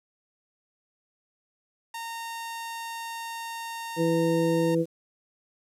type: tone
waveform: sawtooth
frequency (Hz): 920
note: A#5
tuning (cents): -23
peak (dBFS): -30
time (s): 1.94-4.75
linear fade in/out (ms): 5
type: harmonic tone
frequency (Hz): 165.4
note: E3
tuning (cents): +6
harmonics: 1 / 2 / 3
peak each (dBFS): -27 / -25 / -25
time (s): 3.96-4.86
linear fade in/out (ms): 50
effects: resampled to 32000 Hz + 9-bit